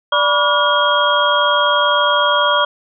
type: tone cluster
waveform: sine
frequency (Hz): 588 / 979 / 1146 / 1427 / 3259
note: D5 / B5 / D6 / F6 / G#7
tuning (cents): +2 / -15 / -43 / +37 / -33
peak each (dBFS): -18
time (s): 0.12-2.65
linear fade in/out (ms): 5
effects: none